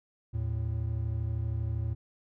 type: tone pair together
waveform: triangle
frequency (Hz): 78.9 / 111.58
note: D#2 / A2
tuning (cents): +25 / +25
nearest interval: tritone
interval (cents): 600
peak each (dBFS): -31 / -29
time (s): 0.33-1.95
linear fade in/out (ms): 20
effects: none